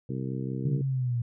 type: harmonic tone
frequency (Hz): 65.41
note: C2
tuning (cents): 0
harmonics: 2 / 3 / 4 / 5 / 6 / 7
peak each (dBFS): -32 / -36 / -38 / -40 / -42 / -43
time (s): 0.09-0.82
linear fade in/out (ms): 5
type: exponential sweep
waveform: sine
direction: down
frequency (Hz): 147.7 to 116.9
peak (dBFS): -25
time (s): 0.65-1.22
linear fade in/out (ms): 5
effects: none